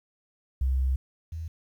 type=tone pair in turn; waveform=sine; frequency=65.41 / 81.22 Hz; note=C2 / E2; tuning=0 / -25 cents; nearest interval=major third; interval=375 cents; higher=second; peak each=-22 / -32 dBFS; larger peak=first; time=0.61-0.96 / 1.32-1.48 s; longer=first; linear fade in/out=5 ms; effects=10-bit